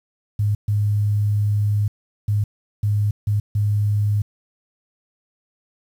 sine tone bursts at uneven times, 103.83 Hz, G#2, in tune, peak -16 dBFS, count 6, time 0.39-0.55 / 0.68-1.88 / 2.28-2.44 / 2.83-3.11 / 3.27-3.4 / 3.55-4.22 s, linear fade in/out 5 ms, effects 8-bit

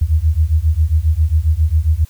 sine beating tone pair, 75.1 / 82.5 Hz, D2 / E2, +39 / +2 cents, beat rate 7.4 Hz, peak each -14 dBFS, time 0.01-2.05 s, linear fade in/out 10 ms, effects white hiss -49 dBFS RMS until 2.09 s

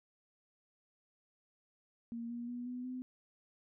sine tone with pitch steps, 233.1 / 238.1 / 243.3 / 248.5 / 253.9 Hz, A#3 / A#3 / B3 / B3 / B3, 0 / +37 / -26 / +11 / +48 cents, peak -39 dBFS, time 2.12-3.02 s, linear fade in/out 0 ms, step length 180 ms, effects none

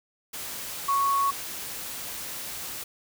sine tone in noise, 1108.7 Hz, C#6, in tune, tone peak -21 dBFS, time 0.88-1.31 s, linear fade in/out 10 ms, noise white, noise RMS -36 dBFS, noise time 0.33-2.84 s, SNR +12 dB, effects none

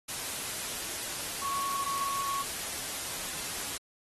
sine tone in noise, 1108.7 Hz, C#6, in tune, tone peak -31 dBFS, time 1.42-2.43 s, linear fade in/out 10 ms, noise white, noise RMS -36 dBFS, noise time 0.08-3.78 s, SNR +2 dB, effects AAC 32 kbps

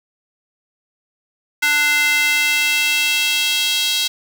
square tone with high-pass filter sweep, 295.9 Hz, D4, 13 cents sharp, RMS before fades -17 dBFS, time 1.62-4.08 s, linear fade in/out 10 ms, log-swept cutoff 1800 to 3600 Hz, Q 3, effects 7-bit

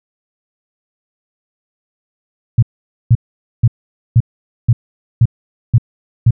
sine tone bursts, 116.54 Hz, A#2, in tune, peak -4 dBFS, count 8, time 2.58-6.308 s, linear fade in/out 5 ms, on 46 ms, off 480 ms, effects none

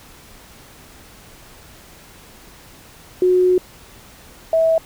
sine tone pair in turn, 365 / 650.4 Hz, F#4 / E5, -24 / -23 cents, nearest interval minor seventh, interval 1001 cents, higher second, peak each -11 / -12 dBFS, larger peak first, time 3.22-3.58 / 4.53-4.78 s, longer first, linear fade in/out 2 ms, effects pink hiss -44 dBFS RMS until 4.85 s

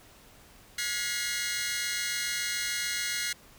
15% pulse tone cluster, 1437 / 1673 / 1942 / 2132 Hz, F6 / G#6 / B6 / C7, +49 / +12 / -30 / +32 cents, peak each -30 / -30 / -30 / -27 dBFS, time 0.78-3.33 s, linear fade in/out 5 ms, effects pink hiss -55 dBFS RMS until 3.58 s

